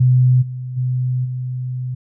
sine tone with level steps, 126.7 Hz, B2, 45 cents sharp, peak -9 / -24 / -16 / -21 dBFS, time 0-1.95 s, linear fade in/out 10 ms, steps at 0.41 / 0.76 / 1.24 s, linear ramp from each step 20 ms, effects none

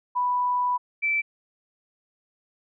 sine tone pair in turn, 987.8 / 2326 Hz, B5 / D7, 0 / -17 cents, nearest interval octave + minor third, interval 1483 cents, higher second, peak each -21 dBFS, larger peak neither, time 0.15-0.78 / 1.02-1.22 s, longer first, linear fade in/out 20 ms, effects none

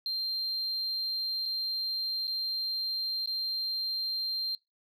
sine tone with dropouts, 4169 Hz, C8, 7 cents flat, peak -28 dBFS, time 0.06-4.55 s, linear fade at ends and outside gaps 1 ms, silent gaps 1.455-1.459 / 2.271-2.278 / 3.259-3.274 s, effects noise-tail reverb RT60 0.2 s tail -23 dB re dry + tanh soft clip ceiling -28 dBFS

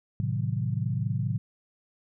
sine chord, A diminished seventh, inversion none, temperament equal with one note detuned, 110 / 130.81 / 155.03 / 185 Hz, A2 / C3 / Eb3 / Gb3, 0 / 0 / -6 / 0 cents, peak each -29 / -30 / -33 / -35 dBFS, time 0.2-1.38 s, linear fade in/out 0 ms, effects none

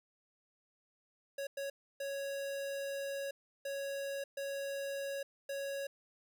square tone bursts at uneven times, 554.4 Hz, C#5, in tune, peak -38 dBFS, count 6, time 1.38-1.47 / 1.57-1.7 / 2-3.31 / 3.65-4.24 / 4.37-5.23 / 5.49-5.87 s, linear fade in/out 5 ms, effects none

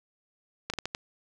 slowing click train, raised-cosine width 0.2 ms, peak -14 dBFS, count 5, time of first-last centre 0.7-0.949 s, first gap 37 ms, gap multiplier 1.36, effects none

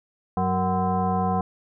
sine tone with frequency modulation, 466.2 Hz, A#4, in tune, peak -20 dBFS, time 0.37-1.41 s, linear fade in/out 2 ms, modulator 281 Hz, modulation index 1.9, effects none

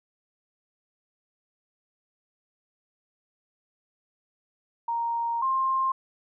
sine tone pair in turn, 932.3 / 1057.9 Hz, A#5 / C6, 0 / +19 cents, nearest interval major second, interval 219 cents, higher second, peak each -25 / -22 dBFS, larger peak second, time 4.88-5.42 / 5.42-5.92 s, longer first, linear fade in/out 5 ms, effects none

